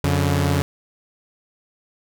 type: tone pair together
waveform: sawtooth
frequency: 89.8 / 142.55 Hz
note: F2 / C#3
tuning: +49 / +49 cents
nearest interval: minor sixth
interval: 800 cents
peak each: -16 dBFS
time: 0.04-0.62 s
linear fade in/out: 0 ms
effects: none